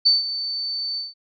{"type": "tone with ADSR envelope", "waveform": "sine", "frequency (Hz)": 4534, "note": "C#8", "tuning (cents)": 38, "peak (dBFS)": -11, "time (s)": [0.05, 1.14], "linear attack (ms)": 15, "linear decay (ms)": 160, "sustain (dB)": -13, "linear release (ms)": 170, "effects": []}